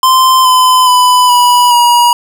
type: tone with pitch steps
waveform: square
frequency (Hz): 1038 / 1017.8 / 998 / 978.6 / 959.6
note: C6 / C6 / B5 / B5 / A#5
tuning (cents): -14 / -48 / +18 / -16 / +50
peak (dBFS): -5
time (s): 0.03-2.13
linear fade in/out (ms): 2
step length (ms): 420
effects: none